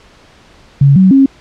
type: tone with pitch steps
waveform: sine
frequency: 139.6 / 188.4 / 270.9 Hz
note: C#3 / F#3 / C#4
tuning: +13 / +32 / -40 cents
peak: -3 dBFS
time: 0.81-1.26 s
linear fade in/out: 5 ms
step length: 150 ms
effects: pink hiss -43 dBFS RMS until 1.4 s + low-pass 5000 Hz 12 dB/octave